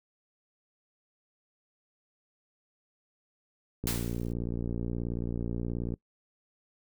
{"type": "click train", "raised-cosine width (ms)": 3, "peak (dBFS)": -21, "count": 124, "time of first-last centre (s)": [3.84, 5.939], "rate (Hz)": 58.6}
{"type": "noise with exponential decay", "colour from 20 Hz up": "white", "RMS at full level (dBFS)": -31, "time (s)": [3.87, 4.33], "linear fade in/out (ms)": 1, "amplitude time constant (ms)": 100}
{"effects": ["noise-tail reverb RT60 0.1 s tail -23 dB re dry"]}